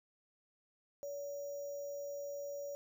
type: tone with sample-and-hold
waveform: sine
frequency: 569 Hz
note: C#5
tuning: 45 cents sharp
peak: -40 dBFS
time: 1.03-2.75 s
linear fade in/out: 0 ms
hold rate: 6300 Hz
effects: none